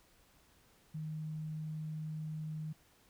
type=tone; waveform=sine; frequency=155.56 Hz; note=D#3; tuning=in tune; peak=-38 dBFS; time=0.94-2.73 s; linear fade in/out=10 ms; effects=pink hiss -67 dBFS RMS until 3.09 s